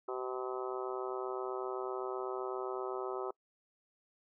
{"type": "harmonic tone", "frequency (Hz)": 127.8, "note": "C3", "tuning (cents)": -40, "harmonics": [3, 4, 5, 6, 7, 8, 9, 10], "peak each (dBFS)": [-38, -45, -46, -46, -49, -47, -50, -46], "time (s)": [0.08, 3.31], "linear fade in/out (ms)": 5, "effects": ["noise-tail reverb RT60 0.1 s tail -26 dB re dry"]}